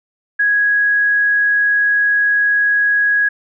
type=tone; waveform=sine; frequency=1661.2 Hz; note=G#6; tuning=in tune; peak=-11 dBFS; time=0.39-3.29 s; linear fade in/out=10 ms; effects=none